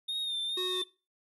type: tone with vibrato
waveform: triangle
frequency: 3653 Hz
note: A#7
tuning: 36 cents flat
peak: -30 dBFS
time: 0.08-0.84 s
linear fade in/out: 10 ms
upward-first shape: sine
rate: 2.3 Hz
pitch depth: 47 cents each way
type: tone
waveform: square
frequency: 368 Hz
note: F#4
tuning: 9 cents flat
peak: -35 dBFS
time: 0.57-0.82 s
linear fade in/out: 5 ms
effects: noise-tail reverb RT60 0.3 s tail -19 dB re dry + resampled to 32000 Hz